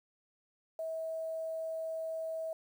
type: tone with quantisation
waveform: sine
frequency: 646 Hz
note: E5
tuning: 35 cents flat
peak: -35 dBFS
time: 0.79-2.53 s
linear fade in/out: 2 ms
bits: 10
effects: none